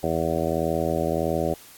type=harmonic tone; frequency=81.6 Hz; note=E2; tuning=17 cents flat; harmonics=1 / 2 / 3 / 4 / 5 / 6 / 7 / 8 / 9; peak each=-33 / -30 / -32 / -30 / -29 / -32 / -28 / -31 / -32 dBFS; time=0.03-1.54 s; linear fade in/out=5 ms; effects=white hiss -48 dBFS RMS until 1.77 s + AAC 64 kbps